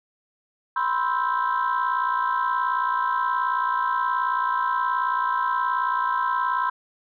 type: chord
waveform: sine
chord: C major seventh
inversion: third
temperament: equal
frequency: 987.8 / 1046.5 / 1318.5 / 1568 Hz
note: B5 / C6 / E6 / G6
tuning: 0 / 0 / 0 / 0 cents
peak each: -24 / -24 / -28 / -29 dBFS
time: 0.76-6.7 s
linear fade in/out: 5 ms
effects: tanh soft clip ceiling -14 dBFS